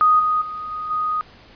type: tone with level steps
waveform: sine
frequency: 1244.5 Hz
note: D#6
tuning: in tune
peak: -11 / -16 / -27 / -25 / -19 dBFS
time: 0.01-1.21 s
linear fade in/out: 0 ms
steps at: 0.19 / 0.41 / 0.71 / 0.9 s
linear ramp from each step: 10 ms
effects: pink hiss -47 dBFS RMS until 1.55 s + resampled to 11025 Hz